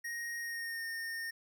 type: tone with pitch glide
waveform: square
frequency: 1872 to 1830.3 Hz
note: A#6 to A#6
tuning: +7 to -32 cents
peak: -38 dBFS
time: 0.04-1.31 s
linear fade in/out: 10 ms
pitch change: -39 cents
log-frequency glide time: 0.39-0.84 s
effects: none